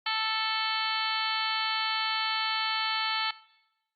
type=harmonic tone with a mistuned harmonic; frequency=440 Hz; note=A4; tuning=in tune; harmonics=2 / 3 / 4 / 5 / 6 / 7 / 8 / 9 / 10; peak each=-34 / -34 / -36 / -35 / -39 / -34 / -39 / -38 / -35 dBFS; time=0.06-3.31 s; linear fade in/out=5 ms; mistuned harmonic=8; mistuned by=-25 cents; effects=noise-tail reverb RT60 0.9 s tail -20 dB re dry + Opus 48 kbps